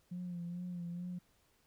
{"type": "tone with vibrato", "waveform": "sine", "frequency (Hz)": 175.6, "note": "F3", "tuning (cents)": 10, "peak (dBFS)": -38, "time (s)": [0.11, 1.19], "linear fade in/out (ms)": 10, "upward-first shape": "sine", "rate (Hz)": 2.3, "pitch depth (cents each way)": 40, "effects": ["tanh soft clip ceiling -35 dBFS", "pink hiss -72 dBFS RMS until 1.66 s"]}